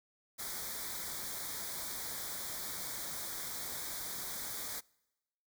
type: band-stop noise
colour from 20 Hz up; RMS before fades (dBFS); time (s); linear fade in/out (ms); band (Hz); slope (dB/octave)
white; -41; 0.38-4.81; 20; 2300 to 3300; 96
effects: noise-tail reverb RT60 1.0 s tail -26 dB re dry